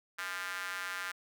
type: tone with high-pass filter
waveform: square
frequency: 93 Hz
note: F#2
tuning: 9 cents sharp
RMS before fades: -39 dBFS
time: 0.18-1.12 s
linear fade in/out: 10 ms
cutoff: 1500 Hz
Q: 3
effects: none